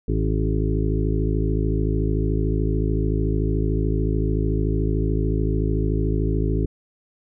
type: harmonic tone with a mistuned harmonic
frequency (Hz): 53.6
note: A1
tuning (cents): -45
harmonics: 1 / 2 / 3 / 5 / 6 / 7 / 8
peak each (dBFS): -22 / -25 / -27 / -29 / -30 / -30 / -31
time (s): 0.08-6.66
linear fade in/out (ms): 5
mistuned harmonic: 8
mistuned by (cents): -16
effects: none